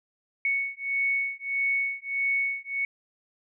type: beating tone pair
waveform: sine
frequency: 2217 / 2218.6 Hz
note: C#7 / C#7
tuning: 0 / +1 cents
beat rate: 1.6 Hz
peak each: -28 dBFS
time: 0.45-2.85 s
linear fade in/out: 2 ms
effects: none